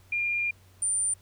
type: tone pair in turn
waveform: sine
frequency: 2405 / 9100 Hz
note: D7 / C#9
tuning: +41 / +44 cents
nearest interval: octave + major seventh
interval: 2303 cents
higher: second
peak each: -25 / -24 dBFS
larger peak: second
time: 0.12-0.51 / 0.82-1.14 s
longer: first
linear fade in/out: 5 ms
effects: added 93 Hz sine -55 dBFS peak until 1.21 s + pink hiss -61 dBFS RMS until 1.21 s